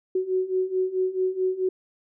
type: beating tone pair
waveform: sine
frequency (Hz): 370 / 374.6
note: F#4 / F#4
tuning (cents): 0 / +21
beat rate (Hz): 4.6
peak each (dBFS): -27 / -24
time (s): 0.15-1.69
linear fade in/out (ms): 5
effects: none